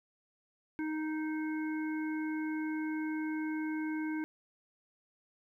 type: harmonic tone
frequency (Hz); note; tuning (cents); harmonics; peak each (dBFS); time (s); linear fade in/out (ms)
311.1; D#4; 0; 1 / 3 / 5 / 7; -33 / -47 / -45 / -48; 0.79-4.24; 0
effects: 12-bit